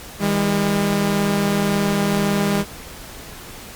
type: tone pair together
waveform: sawtooth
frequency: 160.12 / 202 Hz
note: D#3 / G#3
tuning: +50 / -48 cents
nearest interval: major third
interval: 402 cents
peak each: -19 / -14 dBFS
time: 0.19-2.65 s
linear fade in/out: 50 ms
effects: pink hiss -37 dBFS RMS until 3.75 s + Opus 48 kbps